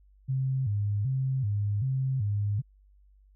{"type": "tone with vibrato", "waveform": "sine", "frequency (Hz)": 116.54, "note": "A#2", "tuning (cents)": 0, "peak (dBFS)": -25, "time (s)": [0.28, 2.62], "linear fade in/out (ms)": 20, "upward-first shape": "square", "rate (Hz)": 1.3, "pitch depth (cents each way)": 220, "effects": ["added 49 Hz sine -56 dBFS peak until 3.35 s"]}